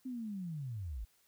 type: linear sweep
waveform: sine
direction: down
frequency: 263.4 to 46.25 Hz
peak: -38 dBFS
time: 0.05-1.05 s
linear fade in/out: 10 ms
effects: white hiss -71 dBFS RMS until 1.27 s